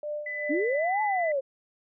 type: tone with tremolo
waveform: sine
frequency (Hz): 596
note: D5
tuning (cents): +25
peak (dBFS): -29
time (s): 0.03-0.76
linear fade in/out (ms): 2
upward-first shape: sine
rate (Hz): 2.6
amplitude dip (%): 80
type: tone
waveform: sine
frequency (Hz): 2000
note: B6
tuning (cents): +21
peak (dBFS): -31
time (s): 0.26-1.32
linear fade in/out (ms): 5
type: linear two-way sweep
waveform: sine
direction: up then down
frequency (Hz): 263.6 to 870 to 520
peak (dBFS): -24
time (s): 0.49-1.41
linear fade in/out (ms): 20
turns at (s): 1.02
effects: none